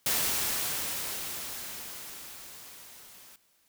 white noise with level ramp, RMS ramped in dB -27 to -53 dBFS, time 0.06-3.36 s, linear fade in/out 2 ms, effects white hiss -68 dBFS RMS until 3.68 s

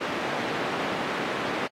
pink band-pass noise, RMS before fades -30 dBFS, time 0-1.68 s, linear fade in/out 20 ms, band 240 to 2400 Hz, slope 12 dB/octave, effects high-pass 100 Hz 12 dB/octave + AAC 48 kbps

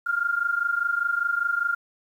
sine tone pair together, 1386 / 1411 Hz, F6 / F6, -14 / +17 cents, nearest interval unison, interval 31 cents, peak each -26 / -24 dBFS, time 0.06-1.75 s, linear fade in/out 10 ms, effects 9-bit

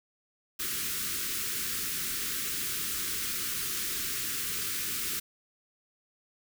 white band-stop noise, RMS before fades -33 dBFS, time 0.59-5.2 s, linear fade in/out 10 ms, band 440 to 1200 Hz, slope 48 dB/octave, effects none

